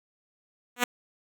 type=tone with exponential growth; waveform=5% pulse; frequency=244.7 Hz; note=B3; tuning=16 cents flat; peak=-7 dBFS; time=0.76-0.84 s; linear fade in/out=5 ms; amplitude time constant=17 ms; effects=none